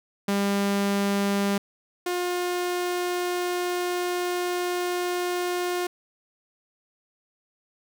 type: tone pair in turn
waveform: sawtooth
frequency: 200 / 356.4 Hz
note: G3 / F4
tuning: +35 / +35 cents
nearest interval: minor seventh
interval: 1000 cents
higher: second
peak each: -18 / -21 dBFS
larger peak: first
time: 0.28-1.58 / 2.06-5.87 s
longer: second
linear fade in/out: 5 ms
effects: none